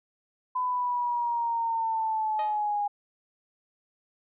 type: linear sweep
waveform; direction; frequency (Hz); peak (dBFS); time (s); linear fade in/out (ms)
sine; down; 1009 to 817; -25; 0.55-2.88; 10
type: tone with exponential decay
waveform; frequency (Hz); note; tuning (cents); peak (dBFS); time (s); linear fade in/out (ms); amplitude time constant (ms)
sawtooth; 622.3; D#5; 0; -29; 2.39-2.67; 2; 59
effects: resampled to 8000 Hz